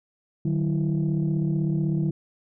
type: tone cluster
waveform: sine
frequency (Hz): 151.8 / 187.8 / 332.2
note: D#3 / F#3 / E4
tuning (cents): -42 / +26 / +13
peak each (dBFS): -22 / -26 / -29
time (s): 0.45-2.11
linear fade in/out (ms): 5
effects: tanh soft clip ceiling -16 dBFS